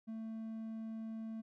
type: tone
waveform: triangle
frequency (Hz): 222.6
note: A3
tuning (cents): +20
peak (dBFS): -39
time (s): 0.07-1.42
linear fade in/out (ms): 20
effects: none